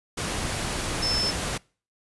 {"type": "tone in noise", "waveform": "sine", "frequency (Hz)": 5274, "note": "E8", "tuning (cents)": 0, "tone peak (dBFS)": -24, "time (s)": [1.02, 1.31], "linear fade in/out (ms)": 10, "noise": "pink", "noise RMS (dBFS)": -29, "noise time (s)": [0.17, 1.58], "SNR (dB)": 2, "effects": ["noise-tail reverb RT60 0.4 s tail -25 dB re dry", "resampled to 24000 Hz"]}